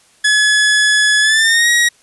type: tone with pitch glide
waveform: sawtooth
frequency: 1701 to 1898.3 Hz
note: G#6 to A#6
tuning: +41 to +31 cents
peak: -6 dBFS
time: 0.24-1.89 s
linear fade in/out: 10 ms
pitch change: +190 cents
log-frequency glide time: 1.21-1.69 s
effects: white hiss -51 dBFS RMS until 2.02 s + resampled to 24000 Hz